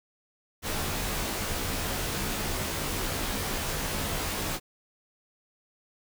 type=noise with comb filter; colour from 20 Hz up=pink; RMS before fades=-31 dBFS; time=0.62-4.6 s; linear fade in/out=50 ms; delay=17 ms; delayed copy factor=-0.95; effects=none